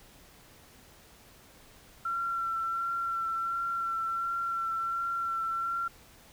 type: tone with vibrato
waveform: sine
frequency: 1357 Hz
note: E6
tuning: 50 cents sharp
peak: -29 dBFS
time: 2.05-5.88 s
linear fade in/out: 5 ms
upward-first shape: sine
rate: 1.4 Hz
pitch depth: 18 cents each way
effects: pink hiss -56 dBFS RMS until 6.32 s